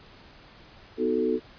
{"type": "chord", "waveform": "sine", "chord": "B dominant seventh", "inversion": "none", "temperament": "equal", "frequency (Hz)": [246.9, 311.1, 370, 440], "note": ["B3", "D#4", "F#4", "A4"], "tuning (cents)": [0, 0, 0, 0], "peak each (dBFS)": [-29, -30, -28, -26], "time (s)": [0.97, 1.4], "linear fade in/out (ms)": 50, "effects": ["pink hiss -51 dBFS RMS until 1.58 s", "resampled to 11025 Hz"]}